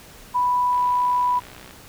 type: tone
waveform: sine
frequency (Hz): 987.8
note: B5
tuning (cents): 0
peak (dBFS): -17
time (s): 0.34-1.4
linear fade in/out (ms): 20
type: click train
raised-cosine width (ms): 0.3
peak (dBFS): -26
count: 62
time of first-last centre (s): 0.73-1.709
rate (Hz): 62.3
effects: pink hiss -45 dBFS RMS until 1.88 s